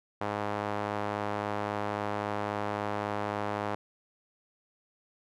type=tone with band-pass filter; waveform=sawtooth; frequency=103.7 Hz; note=G#2; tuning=2 cents flat; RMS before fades=-33 dBFS; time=0.21-3.75 s; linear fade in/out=5 ms; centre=870 Hz; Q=1.1; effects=none